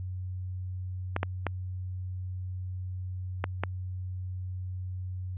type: clicks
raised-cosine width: 0.5 ms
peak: -13 dBFS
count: 5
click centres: 1.164 / 1.231 / 1.467 / 3.441 / 3.636 s
effects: added 92 Hz sine -33 dBFS peak until 5.37 s + resampled to 8000 Hz